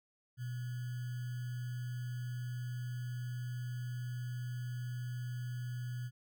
sine tone with sample-and-hold, 123.1 Hz, B2, 5 cents flat, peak -37 dBFS, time 0.37-6.11 s, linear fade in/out 50 ms, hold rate 1575 Hz, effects none

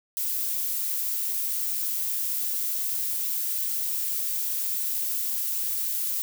violet noise, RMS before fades -28 dBFS, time 0.17-6.22 s, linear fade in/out 0 ms, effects none

